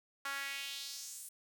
sawtooth tone with high-pass filter sweep, 277.2 Hz, C#4, in tune, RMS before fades -43 dBFS, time 0.25-1.29 s, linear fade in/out 5 ms, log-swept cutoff 1300 to 9800 Hz, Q 2.3, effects none

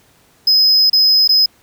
triangle tone with dropouts, 5070 Hz, D#8, 32 cents sharp, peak -7 dBFS, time 0.47-1.46 s, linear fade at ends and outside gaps 5 ms, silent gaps 0.899-0.93 / 1.277-1.291 s, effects pink hiss -52 dBFS RMS until 1.62 s + high-pass 60 Hz 12 dB/octave

